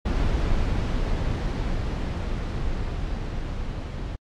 brown noise with level ramp, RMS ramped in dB -22 to -31 dBFS, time 0.05-4.16 s, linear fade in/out 10 ms, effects low-pass 5000 Hz 12 dB/octave + AAC 64 kbps

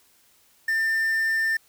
triangle tone with quantisation, 1794 Hz, A6, 33 cents sharp, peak -19 dBFS, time 0.68-1.57 s, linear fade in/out 5 ms, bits 7, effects white hiss -60 dBFS RMS until 1.68 s

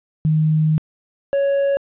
sine / triangle tone pair in turn, 155.8 / 556.8 Hz, D#3 / C#5, +3 / +8 cents, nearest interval octave + minor seventh, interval 2205 cents, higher second, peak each -13 dBFS, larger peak neither, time 0.25-0.78 / 1.33-1.77 s, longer first, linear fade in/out 0 ms, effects resampled to 8000 Hz + 9-bit

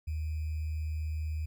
sine tone with sample-and-hold, 77.8 Hz, D#2, in tune, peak -31 dBFS, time 0.07-1.46 s, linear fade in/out 10 ms, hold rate 2450 Hz, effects none

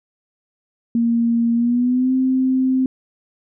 sine tone with pitch glide, 233.1 to 260.1 Hz, A#3 to C4, 0 to -10 cents, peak -14 dBFS, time 0.95-2.86 s, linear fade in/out 2 ms, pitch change +190 cents, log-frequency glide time 1.54-2.13 s, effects none

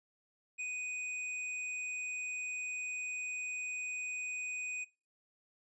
sine tone with hard clipping, 2490 Hz, D#7, 1 cent sharp, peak -38 dBFS, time 0.58-4.85 s, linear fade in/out 20 ms, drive 16 dB, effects noise-tail reverb RT60 0.3 s tail -21 dB re dry + resampled to 22050 Hz

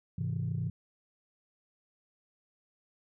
sine chord, Ab augmented, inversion none, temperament equal with one note detuned, 103.83 / 130.81 / 163.3 Hz, Ab2 / C3 / E3, 0 / 0 / -16 cents, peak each -34 dBFS, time 0.18-0.7 s, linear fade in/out 5 ms, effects tanh soft clip ceiling -24 dBFS

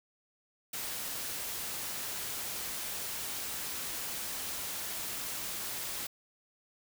white noise, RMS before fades -38 dBFS, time 0.73-6.07 s, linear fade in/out 5 ms, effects none

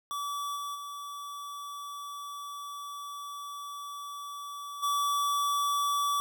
square tone with level steps, 1150 Hz, D6, 37 cents flat, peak -33 / -35 / -39 / -27 dBFS, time 0.11-6.2 s, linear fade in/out 0 ms, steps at 0.55 / 0.74 / 4.82 s, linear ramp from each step 20 ms, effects none

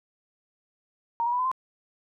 sine tone with pitch steps, 931 / 957.7 / 985.2 / 1013.5 / 1042.6 Hz, A#5 / A#5 / B5 / B5 / C6, -2 / +46 / -5 / +45 / -6 cents, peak -23 dBFS, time 1.2-1.515 s, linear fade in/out 0 ms, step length 63 ms, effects none

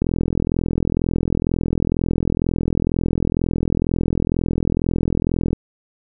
click train, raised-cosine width 3 ms, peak -6 dBFS, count 233, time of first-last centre 0.02-5.531 s, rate 42.1 Hz, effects none

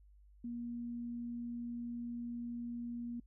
sine tone, 237.7 Hz, A#3, 34 cents sharp, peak -39 dBFS, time 0.44-3.2 s, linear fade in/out 5 ms, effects noise-tail reverb RT60 0.1 s tail -26 dB re dry + added 50 Hz sine -59 dBFS peak until 3.26 s

